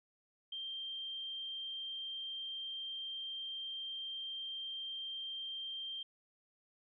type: tone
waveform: sine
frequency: 3166 Hz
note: G7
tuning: 17 cents sharp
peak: -40 dBFS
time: 0.52-6.03 s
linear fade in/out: 5 ms
effects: none